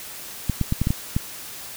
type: clicks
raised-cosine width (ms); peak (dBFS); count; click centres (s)
5; -8; 7; 0.497 / 0.613 / 0.724 / 0.816 / 0.871 / 0.905 / 1.165
effects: white hiss -37 dBFS RMS until 1.76 s